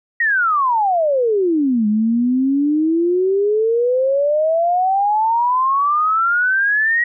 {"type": "exponential two-way sweep", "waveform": "sine", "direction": "down then up", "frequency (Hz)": [1916, 207.7, 1916], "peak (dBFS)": -13, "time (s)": [0.2, 7.04], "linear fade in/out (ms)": 5, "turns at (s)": 1.87, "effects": []}